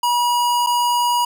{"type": "tone with dropouts", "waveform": "square", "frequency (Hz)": 965, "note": "B5", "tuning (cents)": -40, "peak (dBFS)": -16, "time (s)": [0.03, 1.25], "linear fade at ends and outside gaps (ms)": 5, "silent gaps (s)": [0.664, 0.669], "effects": []}